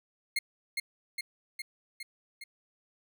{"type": "tone with echo", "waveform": "30% pulse", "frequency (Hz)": 2137, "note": "C7", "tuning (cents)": 36, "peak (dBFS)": -24, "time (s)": [0.36, 0.39], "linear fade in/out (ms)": 5, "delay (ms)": 410, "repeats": 5, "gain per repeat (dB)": -3, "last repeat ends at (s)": 2.44, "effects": []}